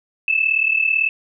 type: tone pair together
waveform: sine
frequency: 2599 / 2637 Hz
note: E7 / E7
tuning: -25 / 0 cents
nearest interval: unison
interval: 25 cents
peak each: -19 / -17 dBFS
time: 0.28-1.09 s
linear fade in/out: 2 ms
effects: none